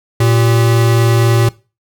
square tone pair together, 114.9 / 388.7 Hz, A#2 / G4, -25 / -15 cents, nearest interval octave + major sixth, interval 2110 cents, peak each -10 / -19 dBFS, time 0.2-1.49 s, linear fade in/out 5 ms, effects noise-tail reverb RT60 0.3 s tail -20 dB re dry

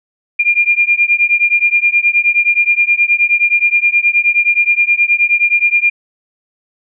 sine beating tone pair, 2401 / 2410.5 Hz, D7 / D7, +38 / +45 cents, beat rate 9.5 Hz, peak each -12 dBFS, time 0.39-5.9 s, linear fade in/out 10 ms, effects none

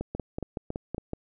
two click trains, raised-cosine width 2 ms, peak -19 / -18 dBFS, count 4 / 7, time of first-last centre 0.15-0.981 / 0.01-1.134 s, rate 3.61 / 5.34 Hz, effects none

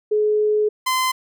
sine / sawtooth tone pair in turn, 423.9 / 1031.2 Hz, G#4 / C6, +35 / -26 cents, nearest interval octave + minor third, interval 1539 cents, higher second, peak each -15 / -14 dBFS, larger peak second, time 0.11-0.69 / 0.86-1.12 s, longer first, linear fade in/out 10 ms, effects none

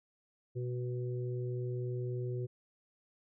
harmonic tone, 123.47 Hz, B2, in tune, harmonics 1 / 3 / 4, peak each -35 / -40 / -48 dBFS, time 0.55-2.47 s, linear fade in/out 20 ms, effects none

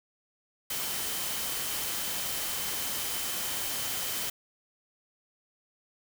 sine tone in noise, 3076 Hz, G7, 33 cents flat, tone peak -43 dBFS, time 0.7-4.3 s, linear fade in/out 5 ms, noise white, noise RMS -33 dBFS, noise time 0.7-4.3 s, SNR -13 dB, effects none

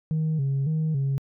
sine tone with vibrato, 146.83 Hz, D3, in tune, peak -20 dBFS, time 0.11-1.18 s, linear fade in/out 0 ms, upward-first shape square, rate 1.8 Hz, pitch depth 120 cents each way, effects tanh soft clip ceiling -20 dBFS

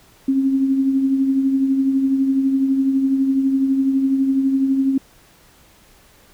sine tone with tremolo, 269.1 Hz, C4, 49 cents sharp, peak -12 dBFS, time 0.28-4.98 s, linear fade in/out 5 ms, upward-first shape triangle, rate 12 Hz, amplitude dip 50%, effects pink hiss -51 dBFS RMS until 6.33 s

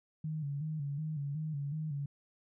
sine tone with vibrato, 148.7 Hz, D3, 22 cents sharp, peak -34 dBFS, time 0.24-2.06 s, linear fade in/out 5 ms, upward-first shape square, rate 2.7 Hz, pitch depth 81 cents each way, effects none

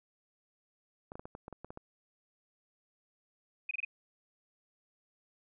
clicks, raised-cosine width 1 ms, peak -30 dBFS, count 10, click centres 1.119 / 1.155 / 1.195 / 1.255 / 1.351 / 1.481 / 1.527 / 1.646 / 1.705 / 1.774 s
sine tone bursts, 2500 Hz, D#7, 8 cents sharp, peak -32 dBFS, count 4, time 3.69-3.849 s, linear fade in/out 5 ms, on 21 ms, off 25 ms
effects none

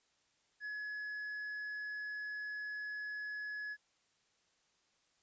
triangle tone, 1694 Hz, G#6, 34 cents sharp, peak -38 dBFS, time 0.6-3.77 s, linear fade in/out 50 ms, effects white hiss -75 dBFS RMS until 5.22 s + resampled to 16000 Hz

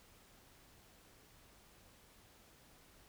silence, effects pink hiss -64 dBFS RMS until 3.08 s

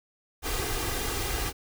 pink noise with comb filter, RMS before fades -30 dBFS, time 0.42-1.53 s, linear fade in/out 50 ms, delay 2.5 ms, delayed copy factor +0.65, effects none

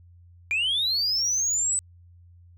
sine linear sweep, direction up, 2349 to 8070 Hz, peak -20 dBFS, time 0.51-1.79 s, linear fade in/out 0 ms, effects tanh soft clip ceiling -20 dBFS + added 87 Hz sine -49 dBFS peak until 2.57 s

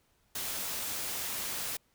white noise, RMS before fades -36 dBFS, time 0.35-1.77 s, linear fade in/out 5 ms, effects pink hiss -71 dBFS RMS until 1.94 s

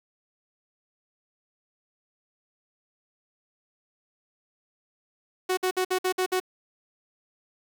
sawtooth tone bursts, 370 Hz, F#4, in tune, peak -19 dBFS, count 7, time 5.49-6.401 s, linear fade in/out 10 ms, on 83 ms, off 55 ms, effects 8-bit

